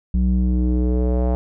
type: tone with low-pass filter sweep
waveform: square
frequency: 61.74 Hz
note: B1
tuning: in tune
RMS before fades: -18 dBFS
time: 0.14-1.35 s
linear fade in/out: 0 ms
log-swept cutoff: 160 to 690 Hz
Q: 2.4
effects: none